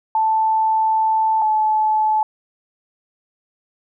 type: tone pair in turn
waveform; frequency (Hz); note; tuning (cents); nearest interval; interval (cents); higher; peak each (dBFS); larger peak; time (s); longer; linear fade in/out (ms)
sine; 880 / 863.9; A5 / A5; 0 / -32; unison; 32; first; -14; neither; 0.15-1.42 / 1.42-2.23; first; 2
effects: none